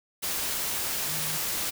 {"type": "tone in noise", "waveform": "sine", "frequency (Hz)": 155.56, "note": "D#3", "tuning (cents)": 0, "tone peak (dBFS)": -39, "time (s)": [1.08, 1.38], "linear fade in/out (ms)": 20, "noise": "white", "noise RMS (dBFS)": -30, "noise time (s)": [0.22, 1.71], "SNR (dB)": -12, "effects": []}